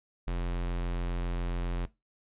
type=tone; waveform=square; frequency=43.65 Hz; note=F1; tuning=in tune; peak=-30 dBFS; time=0.27-1.86 s; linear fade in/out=10 ms; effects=noise-tail reverb RT60 0.2 s tail -18 dB re dry + resampled to 8000 Hz